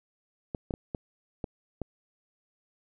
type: clicks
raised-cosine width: 2 ms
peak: -19 dBFS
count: 6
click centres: 0.548 / 0.708 / 0.739 / 0.948 / 1.442 / 1.817 s
effects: none